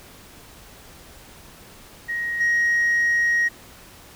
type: tone with level steps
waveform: sine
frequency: 1884 Hz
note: A#6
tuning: 18 cents sharp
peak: -23 / -15 dBFS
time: 2.08-3.49 s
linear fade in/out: 20 ms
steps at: 2.4 s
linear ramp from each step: 10 ms
effects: tanh soft clip ceiling -15 dBFS + pink hiss -46 dBFS RMS until 4.15 s